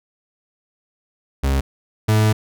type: tone pair in turn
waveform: 40% pulse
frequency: 68 / 107.94 Hz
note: C#2 / A2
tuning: -33 / -33 cents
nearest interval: minor sixth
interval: 800 cents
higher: second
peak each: -15 / -12 dBFS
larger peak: second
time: 1.43-1.61 / 2.08-2.33 s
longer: second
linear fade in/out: 10 ms
effects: none